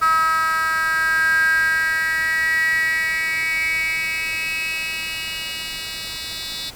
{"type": "tone with high-pass filter sweep", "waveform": "10% pulse", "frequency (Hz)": 321.1, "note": "E4", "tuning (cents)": -45, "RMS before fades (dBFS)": -21, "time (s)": [0.01, 6.71], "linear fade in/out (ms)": 20, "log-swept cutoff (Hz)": [1300, 3500], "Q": 9.5, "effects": ["pink hiss -41 dBFS RMS until 6.75 s"]}